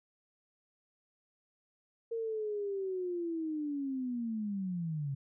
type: linear sweep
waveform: sine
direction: down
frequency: 462.7 to 134 Hz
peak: -33 dBFS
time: 2.11-5.15 s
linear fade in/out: 10 ms
effects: none